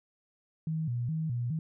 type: tone with vibrato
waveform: sine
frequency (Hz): 138.59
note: C#3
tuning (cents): 0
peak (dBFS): -29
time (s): 0.67-1.59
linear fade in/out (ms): 2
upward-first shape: square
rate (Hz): 2.4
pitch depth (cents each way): 240
effects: none